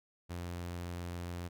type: tone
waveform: sawtooth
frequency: 87.31 Hz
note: F2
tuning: in tune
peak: -35 dBFS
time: 0.29-1.49 s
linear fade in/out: 20 ms
effects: none